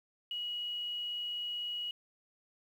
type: tone with quantisation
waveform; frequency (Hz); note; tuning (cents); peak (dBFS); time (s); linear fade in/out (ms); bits
sine; 2909; F#7; -30; -35; 0.31-1.91; 2; 10
effects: none